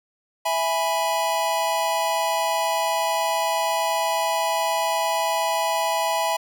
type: chord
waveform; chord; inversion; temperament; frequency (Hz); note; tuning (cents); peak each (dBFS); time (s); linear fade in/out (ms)
square; E major; none; equal; 659.3 / 830.6 / 987.8; E5 / G#5 / B5; 0 / 0 / 0; -26; 0.45-6.37; 10
effects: none